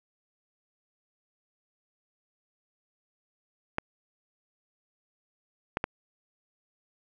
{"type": "clicks", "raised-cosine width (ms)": 0.5, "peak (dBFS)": -12, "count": 3, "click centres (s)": [3.784, 5.771, 5.841], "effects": []}